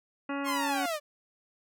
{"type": "harmonic tone", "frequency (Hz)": 280, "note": "C#4", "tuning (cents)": 18, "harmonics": [1, 2, 3, 4, 5, 6, 7, 9, 10], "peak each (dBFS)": [-33, -39, -41, -40, -41, -47, -45, -46, -50], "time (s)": [0.29, 0.86], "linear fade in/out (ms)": 5}
{"type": "linear sweep", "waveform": "sawtooth", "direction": "down", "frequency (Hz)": [1100, 575], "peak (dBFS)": -26, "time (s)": [0.44, 1], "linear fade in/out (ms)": 50}
{"effects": []}